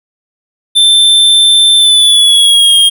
square tone with pitch glide, 3552 to 3238 Hz, A7 to G#7, +16 to -45 cents, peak -4 dBFS, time 0.75-2.9 s, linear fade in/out 20 ms, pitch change -161 cents, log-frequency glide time 1.77-2.77 s, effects none

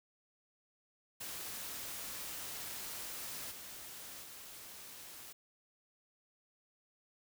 white noise with level steps, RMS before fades -44 / -49 / -51 dBFS, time 1.2-5.33 s, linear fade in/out 10 ms, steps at 3.5 / 4.22 s, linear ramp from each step 20 ms, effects none

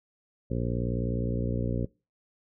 harmonic tone with a mistuned harmonic, 59.5 Hz, A#1, 36 cents sharp, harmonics 1 / 2 / 3 / 4 / 5 / 6 / 7 / 8 / 9, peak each -33 / -31 / -34 / -35 / -38 / -42 / -39 / -41 / -40 dBFS, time 0.5-1.86 s, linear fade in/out 10 ms, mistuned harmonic 1, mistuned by +19 cents, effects noise-tail reverb RT60 0.3 s tail -24 dB re dry

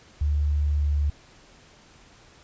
sine tone with pitch glide, 73.42 to 72.87 Hz, D2 to D2, 0 to -13 cents, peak -20 dBFS, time 0.21-1.1 s, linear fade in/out 5 ms, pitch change -13 cents, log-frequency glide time 0.78-0.85 s, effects pink hiss -53 dBFS RMS until 2.43 s + resampled to 16000 Hz

